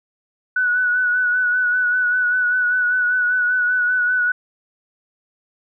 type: tone with vibrato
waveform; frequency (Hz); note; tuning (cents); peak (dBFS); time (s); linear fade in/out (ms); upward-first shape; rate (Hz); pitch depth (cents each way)
sine; 1480; F#6; 0; -15; 0.56-4.32; 5; sine; 5.1; 31
effects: none